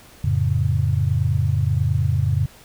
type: chord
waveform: sine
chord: F augmented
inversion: none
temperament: equal with one note detuned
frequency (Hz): 88.47 / 110 / 138.59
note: F2 / A2 / C#3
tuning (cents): +23 / 0 / 0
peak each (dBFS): -21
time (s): 0.24-2.46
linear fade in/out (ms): 5
effects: pink hiss -47 dBFS RMS until 2.64 s